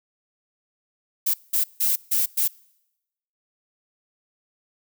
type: noise bursts at uneven times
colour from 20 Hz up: violet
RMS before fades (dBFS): -21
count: 5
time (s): 1.26-1.34 / 1.53-1.64 / 1.8-1.96 / 2.11-2.26 / 2.37-2.48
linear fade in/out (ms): 10
effects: noise-tail reverb RT60 0.9 s tail -25 dB re dry